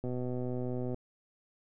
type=click train; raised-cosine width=2 ms; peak=-24 dBFS; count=114; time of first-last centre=0.04-0.944 s; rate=125 Hz; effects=none